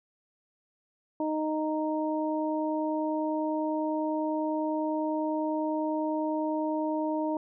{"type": "harmonic tone", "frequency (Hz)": 310, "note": "D#4", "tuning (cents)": -6, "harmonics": [1, 2, 3], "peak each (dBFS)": [-29, -32, -34], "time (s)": [1.2, 7.37], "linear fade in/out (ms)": 2, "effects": []}